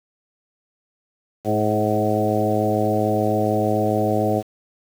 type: harmonic tone with a mistuned harmonic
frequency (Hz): 106.8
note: G#2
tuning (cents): +49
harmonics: 1 / 2 / 3 / 4 / 5 / 6 / 7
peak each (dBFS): -25 / -25 / -25 / -25 / -25 / -25 / -25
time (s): 1.44-4.43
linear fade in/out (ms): 50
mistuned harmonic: 4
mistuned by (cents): -18
effects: 7-bit